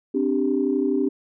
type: chord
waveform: sine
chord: C suspended second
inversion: none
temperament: equal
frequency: 261.6 / 293.7 / 392 Hz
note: C4 / D4 / G4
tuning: 0 / 0 / 0 cents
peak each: -23 dBFS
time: 0.14-1.09 s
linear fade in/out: 10 ms
effects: tanh soft clip ceiling -9 dBFS